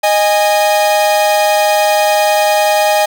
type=tone pair together; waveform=45% pulse; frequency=619.8 / 823 Hz; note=D#5 / G#5; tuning=-7 / -16 cents; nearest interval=perfect fourth; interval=491 cents; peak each=-12 dBFS; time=0.03-3.06 s; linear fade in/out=10 ms; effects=none